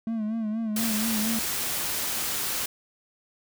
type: tone with vibrato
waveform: triangle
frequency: 220 Hz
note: A3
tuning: in tune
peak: -24 dBFS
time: 0.07-1.39 s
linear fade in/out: 2 ms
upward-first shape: sine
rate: 4.2 Hz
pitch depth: 70 cents each way
type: noise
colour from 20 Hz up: white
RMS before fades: -29 dBFS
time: 0.76-2.66 s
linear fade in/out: 5 ms
effects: none